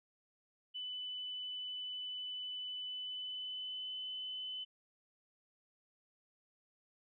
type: tone with pitch glide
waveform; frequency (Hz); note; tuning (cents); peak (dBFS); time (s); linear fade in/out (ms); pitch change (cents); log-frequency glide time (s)
sine; 2996 to 3022; F#7 to F#7; +21 to +36; -40; 0.74-4.65; 20; +15; 2.78-3.95
effects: none